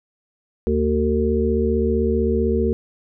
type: harmonic tone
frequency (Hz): 75.6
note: D#2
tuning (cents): -49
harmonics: 1 / 3 / 5 / 6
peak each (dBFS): -22 / -22 / -22 / -22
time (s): 0.67-2.73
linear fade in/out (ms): 0
effects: none